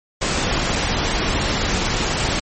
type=noise; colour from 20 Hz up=pink; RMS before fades=-20 dBFS; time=0.21-2.4 s; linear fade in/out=10 ms; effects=MP3 32 kbps